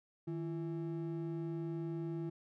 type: ring-modulated tone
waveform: triangle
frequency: 246.9 Hz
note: B3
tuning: in tune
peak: -32 dBFS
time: 0.27-2.3 s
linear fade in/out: 10 ms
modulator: 90.3 Hz
effects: none